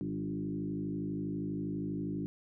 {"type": "tone with frequency modulation", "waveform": "sine", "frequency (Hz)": 236, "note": "A#3", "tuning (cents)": 22, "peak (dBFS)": -33, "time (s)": [0.01, 2.26], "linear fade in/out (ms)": 0, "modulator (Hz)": 52.4, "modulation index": 2, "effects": []}